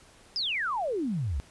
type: exponential sweep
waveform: sine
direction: down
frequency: 5250 to 60.5 Hz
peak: -27 dBFS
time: 0.36-1.4 s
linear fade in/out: 0 ms
effects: pink hiss -56 dBFS RMS until 1.5 s + resampled to 24000 Hz